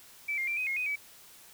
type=tone with pitch steps; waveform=sine; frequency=2316 / 2119 / 2357 / 2511 / 2154 / 2498 / 2286 Hz; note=D7 / C7 / D7 / D#7 / C7 / D#7 / D7; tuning=-25 / +21 / +6 / +15 / +50 / +6 / -47 cents; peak=-29 dBFS; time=0.28-0.959 s; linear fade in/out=10 ms; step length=97 ms; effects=white hiss -54 dBFS RMS until 1.53 s